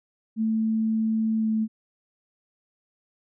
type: tone with pitch glide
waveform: sine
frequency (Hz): 221.1 to 219.3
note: A3 to A3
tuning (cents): +9 to -6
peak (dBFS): -21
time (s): 0.36-1.68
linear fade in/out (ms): 50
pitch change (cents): -15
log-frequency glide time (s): 1.38-1.47
effects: none